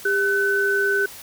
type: tone pair together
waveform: sine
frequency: 400 / 1510.2 Hz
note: G4 / F#6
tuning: +35 / +35 cents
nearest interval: octave + major seventh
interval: 2300 cents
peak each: -22 / -19 dBFS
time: 0.05-1.06 s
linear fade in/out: 5 ms
effects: white hiss -40 dBFS RMS until 1.22 s